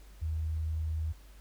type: tone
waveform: sine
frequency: 79.2 Hz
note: D#2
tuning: 31 cents sharp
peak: -30 dBFS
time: 0.21-1.13 s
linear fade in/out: 20 ms
effects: added 50 Hz sine -50 dBFS peak until 1.4 s + pink hiss -61 dBFS RMS until 1.4 s